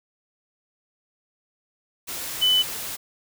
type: tone in noise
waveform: sine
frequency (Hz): 3000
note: F#7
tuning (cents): +23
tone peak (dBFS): -16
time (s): 2.41-2.63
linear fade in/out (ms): 20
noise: white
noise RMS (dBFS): -32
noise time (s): 2.07-2.97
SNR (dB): +13
effects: none